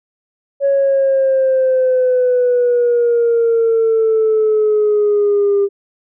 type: exponential sweep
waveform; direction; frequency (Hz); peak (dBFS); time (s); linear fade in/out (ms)
sine; down; 558 to 398.9; -9; 0.6-5.69; 50
effects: tanh soft clip ceiling -7 dBFS

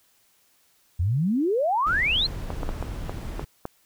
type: exponential sweep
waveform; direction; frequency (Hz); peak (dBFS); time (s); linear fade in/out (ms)
sine; up; 79.5 to 4335; -20; 0.99-2.27; 10
type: noise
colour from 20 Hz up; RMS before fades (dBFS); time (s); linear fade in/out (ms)
brown; -32; 1.86-3.45; 10
type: clicks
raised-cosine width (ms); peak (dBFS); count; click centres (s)
1; -16; 7; 2.504 / 2.632 / 2.691 / 2.826 / 3.095 / 3.395 / 3.654
effects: white hiss -63 dBFS RMS until 3.85 s

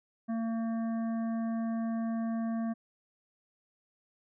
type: harmonic tone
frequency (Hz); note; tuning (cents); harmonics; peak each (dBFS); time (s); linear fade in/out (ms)
227; A#3; -46; 1 / 3 / 5 / 7 / 8; -30 / -41 / -49 / -55 / -57; 0.28-2.74; 20
effects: none

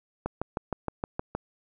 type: click train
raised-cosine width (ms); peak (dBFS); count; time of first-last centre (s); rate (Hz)
1; -15; 8; 0.26-1.35; 6.42
effects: none

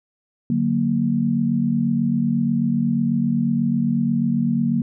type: chord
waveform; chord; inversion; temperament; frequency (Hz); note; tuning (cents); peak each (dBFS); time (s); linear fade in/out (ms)
sine; D augmented; none; equal; 146.83 / 185 / 233.1; D3 / F#3 / A#3; 0 / 0 / 0; -24 / -23 / -19; 0.5-4.82; 2
effects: none

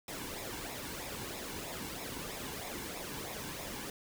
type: noise with flanger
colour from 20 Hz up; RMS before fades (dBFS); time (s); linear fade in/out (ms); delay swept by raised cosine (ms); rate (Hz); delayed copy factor
pink; -42; 0.08-3.9; 2; 0.65 to 1.62; 3.1; -0.6
effects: none

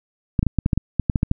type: clicks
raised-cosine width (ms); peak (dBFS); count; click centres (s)
5; -5; 12; 0.392 / 0.429 / 0.467 / 0.587 / 0.661 / 0.732 / 0.776 / 0.997 / 1.098 / 1.158 / 1.231 / 1.314
effects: none

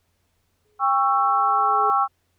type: tone with exponential growth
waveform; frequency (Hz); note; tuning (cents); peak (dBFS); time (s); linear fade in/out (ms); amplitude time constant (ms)
sine; 421.3; G#4; +25; -25; 0.65-1.9; 0; 270
type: chord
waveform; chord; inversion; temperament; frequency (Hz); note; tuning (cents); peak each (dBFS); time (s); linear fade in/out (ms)
sine; C# diminished; second; just; 798.3 / 1108.7 / 1330.5; G5 / C#6 / E6; +31 / 0 / +16; -21; 0.79-2.08; 50
effects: added 88 Hz sine -70 dBFS peak until 2.38 s + pink hiss -70 dBFS RMS until 2.38 s

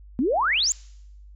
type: exponential sweep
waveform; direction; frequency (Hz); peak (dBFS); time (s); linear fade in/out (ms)
sine; up; 228.7 to 7459; -19; 0.19-0.72; 0
effects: noise-tail reverb RT60 0.8 s tail -26 dB re dry + added 50 Hz sine -43 dBFS peak until 1.35 s

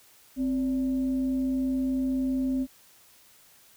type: tone with frequency modulation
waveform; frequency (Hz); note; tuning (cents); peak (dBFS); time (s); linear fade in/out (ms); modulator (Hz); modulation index
sine; 261.6; C4; 0; -24; 0.36-2.67; 50; 314; 0.26
effects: white hiss -57 dBFS RMS until 3.76 s

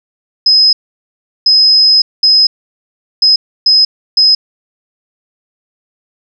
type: tone bursts at uneven times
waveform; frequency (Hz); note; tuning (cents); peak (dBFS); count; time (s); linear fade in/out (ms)
sine; 5080; D#8; +35; -4; 6; 0.46-0.73 / 1.46-2.02 / 2.23-2.47 / 3.22-3.36 / 3.66-3.85 / 4.17-4.35; 5
effects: none

